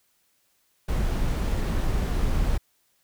brown noise, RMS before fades -24 dBFS, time 0.88-2.58 s, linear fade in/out 10 ms, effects white hiss -68 dBFS RMS until 3.03 s

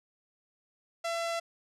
sawtooth tone with low-pass filter, 673 Hz, E5, 36 cents sharp, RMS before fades -33 dBFS, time 1.04-1.4 s, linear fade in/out 10 ms, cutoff 8300 Hz, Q 0.75, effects none

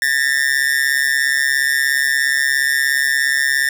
45% pulse tone with amplitude modulation, 1801 Hz, A6, 40 cents sharp, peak -10 dBFS, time 0.02-3.69 s, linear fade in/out 2 ms, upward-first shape sine, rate 137 Hz, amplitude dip 95%, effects none

